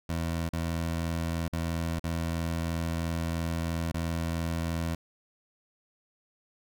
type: tone with dropouts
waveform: 20% pulse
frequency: 83 Hz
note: E2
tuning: 12 cents sharp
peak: -24 dBFS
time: 0.09-4.95 s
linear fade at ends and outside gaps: 5 ms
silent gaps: 0.491-0.532 / 1.481-1.528 / 1.995-2.04 / 3.919-3.943 s
effects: none